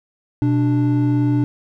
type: tone pair together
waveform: triangle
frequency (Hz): 123.56 / 293.7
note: B2 / D4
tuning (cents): +1 / 0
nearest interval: octave + minor third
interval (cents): 1499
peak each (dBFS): -15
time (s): 0.42-1.44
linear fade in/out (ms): 0
effects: none